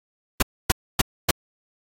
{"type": "noise bursts", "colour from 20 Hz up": "pink", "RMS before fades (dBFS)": -17, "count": 4, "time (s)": [0.4, 1.31], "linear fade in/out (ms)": 5, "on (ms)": 25, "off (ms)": 270, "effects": ["AAC 48 kbps"]}